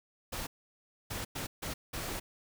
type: noise bursts at uneven times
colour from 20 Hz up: pink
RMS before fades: -38 dBFS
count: 5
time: 0.32-0.47 / 1.1-1.25 / 1.35-1.47 / 1.62-1.74 / 1.93-2.2 s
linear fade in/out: 10 ms
effects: none